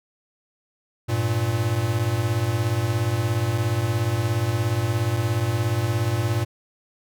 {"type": "beating tone pair", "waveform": "square", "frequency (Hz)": [99.8, 116.8], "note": ["G2", "A#2"], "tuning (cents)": [32, 4], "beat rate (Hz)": 17, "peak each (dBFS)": [-26, -23], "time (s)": [1.08, 6.45], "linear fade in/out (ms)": 20, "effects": []}